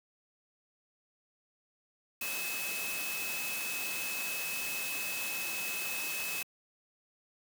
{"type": "tone in noise", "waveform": "sine", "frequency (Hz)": 2584, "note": "E7", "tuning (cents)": -35, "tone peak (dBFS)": -37, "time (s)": [2.21, 6.43], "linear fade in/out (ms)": 5, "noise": "white", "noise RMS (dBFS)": -38, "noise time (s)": [2.21, 6.43], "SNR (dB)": -2, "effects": ["high-pass 150 Hz 12 dB/octave"]}